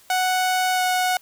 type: tone with pitch glide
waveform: sawtooth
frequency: 740 to 734.9 Hz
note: F#5 to F#5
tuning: 0 to -12 cents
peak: -15 dBFS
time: 0.1-1.17 s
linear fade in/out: 2 ms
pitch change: -12 cents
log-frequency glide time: 0.74-0.82 s
effects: white hiss -53 dBFS RMS until 1.21 s